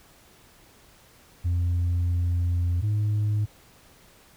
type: tone pair in turn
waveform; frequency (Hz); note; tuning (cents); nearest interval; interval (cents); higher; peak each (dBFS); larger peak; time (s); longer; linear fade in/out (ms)
sine; 87.31 / 105.19; F2 / G#2; 0 / +23; minor third; 323; second; -19; neither; 1.44-2.82 / 2.82-3.46; first; 20
effects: tanh soft clip ceiling -20 dBFS + pink hiss -55 dBFS RMS until 4.36 s